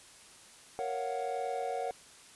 triangle chord, Gb major seventh, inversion first, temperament equal, 466.2 / 554.4 / 698.5 / 740 Hz, Bb4 / Db5 / F5 / Gb5, 0 / 0 / 0 / 0 cents, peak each -36 / -37 / -40 / -34 dBFS, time 0.79-1.91 s, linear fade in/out 0 ms, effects white hiss -55 dBFS RMS until 2.35 s + resampled to 24000 Hz

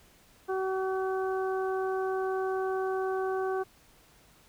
harmonic tone, 379.2 Hz, F#4, 43 cents sharp, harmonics 1 / 2 / 3 / 4, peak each -29 / -35 / -39 / -41 dBFS, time 0.48-3.64 s, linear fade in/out 20 ms, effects pink hiss -60 dBFS RMS until 4.48 s

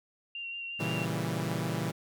sine tone with vibrato, 2764 Hz, F7, 19 cents flat, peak -36 dBFS, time 0.35-1.05 s, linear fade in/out 2 ms, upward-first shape sine, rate 5.7 Hz, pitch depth 19 cents each way
sawtooth chord, A# diminished seventh, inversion none, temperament equal, 116.54 / 138.59 / 164.81 / 196 Hz, A#2 / C#3 / E3 / G3, 0 / 0 / 0 / 0 cents, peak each -32 / -33 / -30 / -34 dBFS, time 0.79-1.92 s, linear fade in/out 20 ms
effects none

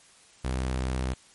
sawtooth tone, 64.1 Hz, C2, 35 cents flat, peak -23 dBFS, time 0.44-1.14 s, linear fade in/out 10 ms, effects white hiss -56 dBFS RMS until 1.34 s + MP3 48 kbps

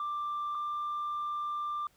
sine tone pair in turn, 1181 / 1186.8 Hz, D6 / D6, +9 / +18 cents, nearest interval unison, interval 9 cents, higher second, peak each -30 / -30 dBFS, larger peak neither, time 0-0.55 / 0.55-1.87 s, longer second, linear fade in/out 2 ms, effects tanh soft clip ceiling -30 dBFS + pink hiss -67 dBFS RMS until 1.96 s

